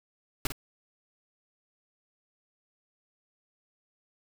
pink noise with echo, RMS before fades -27 dBFS, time 0.45-0.47 s, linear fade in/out 2 ms, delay 51 ms, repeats 1, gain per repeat -9 dB, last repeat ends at 0.521 s, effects none

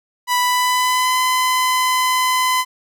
sawtooth tone with pitch glide, 987.8 to 1016.7 Hz, B5 to B5, 0 to +50 cents, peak -11 dBFS, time 0.27-2.65 s, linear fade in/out 50 ms, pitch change +50 cents, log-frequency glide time 0.39-1.2 s, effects none

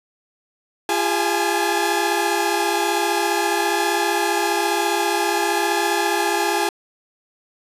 sawtooth tone cluster, 343.3 / 404.4 / 823 / 858 Hz, F4 / G#4 / G#5 / A5, -30 / -46 / -16 / -44 cents, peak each -20 dBFS, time 0.89-6.69 s, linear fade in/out 2 ms, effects resampled to 32000 Hz

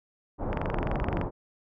pink low-pass noise, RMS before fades -30 dBFS, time 0.38-1.31 s, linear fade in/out 50 ms, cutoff 960 Hz, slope 24 dB/octave
click train, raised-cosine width 0.5 ms, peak -16 dBFS, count 17, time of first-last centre 0.53-1.214 s, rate 23.4 Hz
effects none

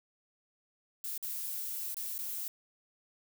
violet noise with dropouts, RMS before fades -38 dBFS, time 1.04-2.48 s, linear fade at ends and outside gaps 1 ms, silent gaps 1.178-1.227 / 1.944-1.968 / 2.181-2.189 s, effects none

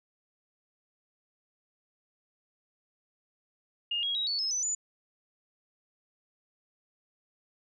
sine tone with pitch steps, 2836 / 3296 / 3830 / 4450 / 5171 / 6009 / 6983 Hz, F7 / G#7 / A#7 / C#8 / E8 / F#8 / A8, +26 / -14 / +46 / +6 / -34 / +26 / -14 cents, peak -28 dBFS, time 3.91-4.75 s, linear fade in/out 5 ms, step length 120 ms, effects none

